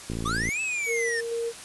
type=click train; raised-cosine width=3 ms; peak=-19 dBFS; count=23; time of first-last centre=0.1-0.489 s; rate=56.5 Hz
type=linear two-way sweep; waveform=square; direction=up then down; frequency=1108.7 to 2637 to 1768 Hz; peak=-27 dBFS; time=0.25-1.21 s; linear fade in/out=10 ms; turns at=0.61 s
type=tone with tremolo; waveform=sine; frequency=464.5 Hz; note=A#4; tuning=6 cents flat; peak=-26 dBFS; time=0.86-1.53 s; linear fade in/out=50 ms; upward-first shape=square; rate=2.2 Hz; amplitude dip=30%
effects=white hiss -42 dBFS RMS until 1.64 s + resampled to 24000 Hz